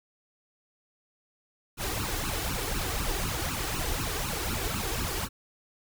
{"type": "noise with flanger", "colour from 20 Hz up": "pink", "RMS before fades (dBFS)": -31, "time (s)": [1.77, 5.29], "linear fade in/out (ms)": 50, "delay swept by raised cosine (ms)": [0.71, 2.71], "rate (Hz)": 4, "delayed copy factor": 1, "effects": []}